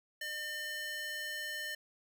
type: tone with high-pass filter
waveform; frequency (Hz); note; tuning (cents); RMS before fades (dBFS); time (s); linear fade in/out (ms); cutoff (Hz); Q
square; 603; D5; +46; -40; 0.21-1.75; 5; 1800; 1.6
effects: none